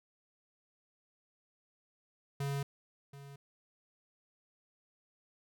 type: tone with echo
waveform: square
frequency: 140 Hz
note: C#3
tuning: 18 cents sharp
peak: -34 dBFS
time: 2.4-2.63 s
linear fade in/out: 5 ms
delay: 730 ms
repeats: 1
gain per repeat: -15 dB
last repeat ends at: 3.36 s
effects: none